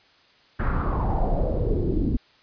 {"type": "noise with low-pass filter sweep", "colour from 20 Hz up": "brown", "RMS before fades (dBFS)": -23, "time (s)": [0.59, 2.17], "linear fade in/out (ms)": 10, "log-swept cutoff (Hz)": [1600, 260], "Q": 4.3, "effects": ["white hiss -57 dBFS RMS until 2.42 s", "resampled to 11025 Hz"]}